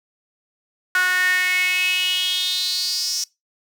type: tone with high-pass filter sweep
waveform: sawtooth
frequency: 365.8 Hz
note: F#4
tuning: 20 cents flat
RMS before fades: -21 dBFS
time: 0.95-3.24 s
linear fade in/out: 2 ms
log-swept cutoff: 1500 to 5700 Hz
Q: 7.1
effects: noise-tail reverb RT60 0.2 s tail -22 dB re dry